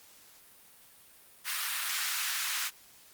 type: high-pass noise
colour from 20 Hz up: pink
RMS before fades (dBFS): -33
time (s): 1.44-2.71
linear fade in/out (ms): 50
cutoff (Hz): 1300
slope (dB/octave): 24
effects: white hiss -57 dBFS RMS until 3.13 s + Opus 48 kbps